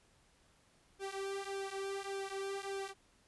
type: tone with flanger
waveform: sawtooth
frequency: 392 Hz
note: G4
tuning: in tune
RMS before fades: -41 dBFS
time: 0.99-2.94 s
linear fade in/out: 50 ms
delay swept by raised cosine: 1.5 to 4.1 ms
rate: 1.7 Hz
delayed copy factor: -0.85
effects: pink hiss -69 dBFS RMS until 3.27 s + resampled to 24000 Hz